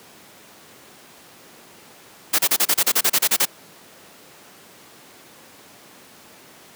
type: noise bursts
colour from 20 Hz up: white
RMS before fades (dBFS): -17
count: 13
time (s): 2.33-3.455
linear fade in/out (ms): 10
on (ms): 57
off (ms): 32
effects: pink hiss -46 dBFS RMS until 6.75 s + high-pass 200 Hz 12 dB/octave